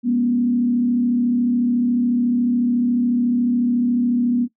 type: tone with frequency modulation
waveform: sine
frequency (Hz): 242.5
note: B3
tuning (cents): -31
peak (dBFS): -15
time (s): 0.03-4.48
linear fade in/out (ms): 50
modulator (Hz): 34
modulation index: 0.51
effects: noise-tail reverb RT60 0.1 s tail -17 dB re dry

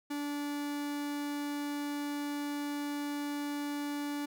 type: tone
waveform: 45% pulse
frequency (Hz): 290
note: D4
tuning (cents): -22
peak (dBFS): -34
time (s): 0.1-4.26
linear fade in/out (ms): 10
effects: none

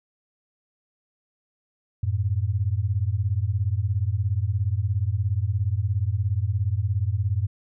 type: beating tone pair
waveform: sine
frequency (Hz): 91.4 / 108.4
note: F#2 / A2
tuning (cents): -21 / -25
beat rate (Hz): 17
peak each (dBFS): -24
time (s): 2.03-7.47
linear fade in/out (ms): 5
effects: none

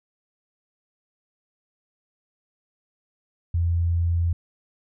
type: tone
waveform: sine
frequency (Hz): 85.1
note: F2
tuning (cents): -44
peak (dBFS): -19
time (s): 3.54-4.33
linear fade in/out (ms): 5
effects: none

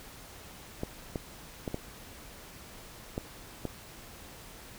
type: clicks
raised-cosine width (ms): 2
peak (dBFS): -19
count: 6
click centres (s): 0.834 / 1.158 / 1.678 / 1.744 / 3.179 / 3.653
effects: pink hiss -49 dBFS RMS until 4.78 s

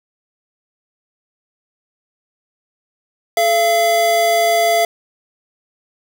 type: tone pair together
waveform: square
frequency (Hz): 431.8 / 681.5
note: A4 / F5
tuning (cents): -33 / -43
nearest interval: minor sixth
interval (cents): 790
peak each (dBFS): -23 / -13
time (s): 3.37-4.85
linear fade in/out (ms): 2
effects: none

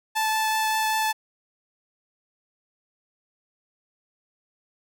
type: tone with vibrato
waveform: sawtooth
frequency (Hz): 874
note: A5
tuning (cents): -12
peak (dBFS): -18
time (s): 0.15-1.13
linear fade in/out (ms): 20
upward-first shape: triangle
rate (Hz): 5.2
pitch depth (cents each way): 10
effects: none

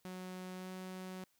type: tone with pitch glide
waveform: sawtooth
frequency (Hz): 184.2 to 185.8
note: F#3 to F#3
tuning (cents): -7 to +7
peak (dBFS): -40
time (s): 0.05-1.24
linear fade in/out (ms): 0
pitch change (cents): +14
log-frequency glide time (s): 0.54-0.71
effects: white hiss -75 dBFS RMS until 1.39 s

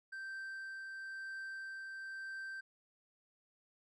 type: tone with tremolo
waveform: triangle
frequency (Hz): 1563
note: G6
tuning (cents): -6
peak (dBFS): -40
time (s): 0.12-2.61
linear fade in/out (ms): 10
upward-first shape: triangle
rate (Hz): 0.99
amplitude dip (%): 25
effects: resampled to 24000 Hz

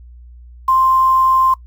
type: tone with quantisation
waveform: sine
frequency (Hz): 1048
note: C6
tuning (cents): +2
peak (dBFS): -10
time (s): 0.68-1.54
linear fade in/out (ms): 5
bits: 6
effects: noise-tail reverb RT60 0.1 s tail -20 dB re dry + added 60 Hz sine -36 dBFS peak until 1.66 s

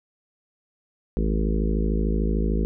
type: harmonic tone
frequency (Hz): 53.4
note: G#1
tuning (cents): +49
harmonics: 1 / 3 / 4 / 5 / 6 / 7 / 8 / 9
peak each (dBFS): -22 / -29 / -28 / -35 / -34 / -33 / -34 / -37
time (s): 1.17-2.65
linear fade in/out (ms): 0
effects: none

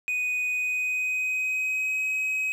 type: tone with pitch glide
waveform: triangle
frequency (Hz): 2489 to 2538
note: D#7 to D#7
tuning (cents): 0 to +34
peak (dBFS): -23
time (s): 0.08-2.52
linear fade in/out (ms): 0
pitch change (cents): +34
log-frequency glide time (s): 0.49-2.03
effects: 10-bit

